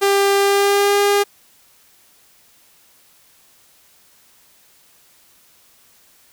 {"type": "tone with pitch glide", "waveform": "sawtooth", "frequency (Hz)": [397.6, 405.3], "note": ["G4", "G#4"], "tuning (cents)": [25, -42], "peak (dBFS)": -9, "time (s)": [0.01, 1.24], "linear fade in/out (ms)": 20, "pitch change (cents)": 33, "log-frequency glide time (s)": [0.36, 0.99], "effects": ["white hiss -53 dBFS RMS until 6.32 s"]}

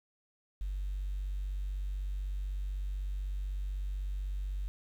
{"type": "tone", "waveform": "sine", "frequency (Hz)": 48, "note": "G1", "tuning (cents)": -36, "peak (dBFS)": -32, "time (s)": [0.61, 4.68], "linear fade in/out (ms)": 0, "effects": ["tanh soft clip ceiling -28 dBFS", "10-bit"]}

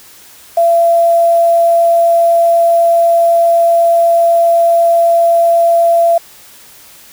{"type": "tone with quantisation", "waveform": "sine", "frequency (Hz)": 677, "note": "E5", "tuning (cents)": 46, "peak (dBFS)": -6, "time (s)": [0.57, 6.18], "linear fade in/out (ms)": 5, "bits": 5, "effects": ["white hiss -39 dBFS RMS until 7.12 s"]}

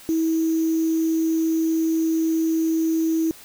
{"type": "tone with sample-and-hold", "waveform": "sine", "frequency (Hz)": 323.6, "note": "E4", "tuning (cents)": -32, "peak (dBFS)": -18, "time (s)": [0.09, 3.31], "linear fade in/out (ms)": 0, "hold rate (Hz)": 6300, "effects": ["white hiss -45 dBFS RMS until 3.44 s"]}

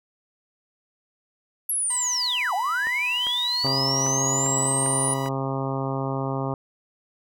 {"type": "linear two-way sweep", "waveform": "sine", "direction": "down then up", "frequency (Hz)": [11460, 691, 9710], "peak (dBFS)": -22, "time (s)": [1.69, 5.14], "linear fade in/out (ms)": 5, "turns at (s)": 2.54}
{"type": "tone with pitch glide", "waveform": "sawtooth", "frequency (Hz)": [987.8, 980.4], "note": ["B5", "B5"], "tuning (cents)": [0, -13], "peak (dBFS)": -29, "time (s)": [1.9, 5.29], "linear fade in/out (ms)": 5, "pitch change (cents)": -13, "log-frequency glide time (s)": [3.03, 3.29]}
{"type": "click train", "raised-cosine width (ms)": 0.5, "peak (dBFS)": -21, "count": 7, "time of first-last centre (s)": [2.87, 5.26], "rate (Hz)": 2.51}
{"type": "harmonic tone", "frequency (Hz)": 134.9, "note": "C#3", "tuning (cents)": -47, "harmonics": [1, 2, 3, 4, 5, 6, 7, 8, 9], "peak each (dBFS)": [-28, -31, -33, -34, -35, -36, -36, -37, -38], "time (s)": [3.64, 6.54], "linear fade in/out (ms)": 2}
{"effects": []}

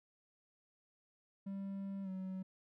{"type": "tone with pitch glide", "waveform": "triangle", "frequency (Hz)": [196, 188.12], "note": ["G3", "F#3"], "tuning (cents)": [0, 29], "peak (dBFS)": -38, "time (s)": [1.46, 2.43], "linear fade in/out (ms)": 10, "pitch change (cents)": -71, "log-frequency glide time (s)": [2.03, 2.09], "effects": []}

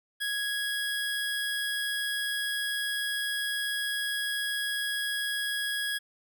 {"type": "tone", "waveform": "25% pulse", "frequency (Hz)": 1661.2, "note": "G#6", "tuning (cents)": 0, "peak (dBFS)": -25, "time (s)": [0.2, 5.99], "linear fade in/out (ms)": 20, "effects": []}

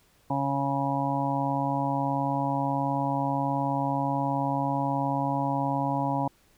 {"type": "harmonic tone", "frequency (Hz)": 138.59, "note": "C#3", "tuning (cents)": 0, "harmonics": [1, 2, 4, 5, 6, 7], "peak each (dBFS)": [-31, -30, -35, -34, -31, -31], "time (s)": [0.3, 6.28], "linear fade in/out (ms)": 5, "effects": ["pink hiss -63 dBFS RMS until 6.57 s"]}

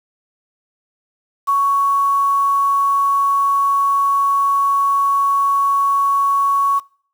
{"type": "tone with quantisation", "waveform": "sine", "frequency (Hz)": 1114, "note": "C#6", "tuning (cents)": 8, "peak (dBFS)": -12, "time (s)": [1.47, 6.8], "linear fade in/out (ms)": 20, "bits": 6, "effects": ["noise-tail reverb RT60 0.5 s tail -23 dB re dry"]}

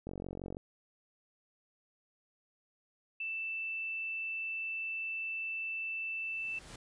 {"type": "click train", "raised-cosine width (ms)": 2, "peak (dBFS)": -28, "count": 24, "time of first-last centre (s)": [0.07, 0.569], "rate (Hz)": 46.1}
{"type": "tone", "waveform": "sine", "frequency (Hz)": 2655, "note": "E7", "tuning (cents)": 12, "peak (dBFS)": -35, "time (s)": [3.2, 6.59], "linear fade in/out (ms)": 5}
{"type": "noise with exponential growth", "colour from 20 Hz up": "pink", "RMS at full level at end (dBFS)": -47, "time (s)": [5.97, 6.76], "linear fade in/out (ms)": 5, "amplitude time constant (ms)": 170}
{"effects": ["resampled to 22050 Hz"]}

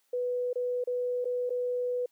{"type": "tone with dropouts", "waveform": "sine", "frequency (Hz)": 493.8, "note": "B4", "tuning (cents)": 0, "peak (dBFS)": -27, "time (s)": [0.13, 2.06], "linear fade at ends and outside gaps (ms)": 5, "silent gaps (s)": [[0.531, 0.556], [0.84, 0.872], [1.245, 1.253], [1.495, 1.503]], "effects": ["white hiss -72 dBFS RMS until 2.11 s", "high-pass 300 Hz 12 dB/octave"]}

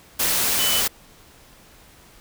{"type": "tone in noise", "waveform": "sine", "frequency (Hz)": 2998, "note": "F#7", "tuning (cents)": 22, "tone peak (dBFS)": -23, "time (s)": [0.59, 0.81], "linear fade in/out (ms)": 10, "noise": "white", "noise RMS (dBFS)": -21, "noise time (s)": [0.19, 0.88], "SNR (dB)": -5, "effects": ["pink hiss -50 dBFS RMS until 2.2 s"]}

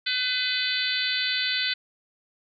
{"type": "harmonic tone", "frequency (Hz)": 504, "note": "B4", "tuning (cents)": 35, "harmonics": [3, 4, 5, 6, 7, 8, 9], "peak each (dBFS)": [-31, -32, -33, -33, -30, -30, -32], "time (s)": [0.06, 1.74], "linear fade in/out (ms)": 10, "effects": []}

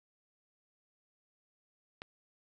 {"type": "click", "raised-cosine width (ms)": 0.3, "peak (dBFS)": -26, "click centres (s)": 2.019, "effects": []}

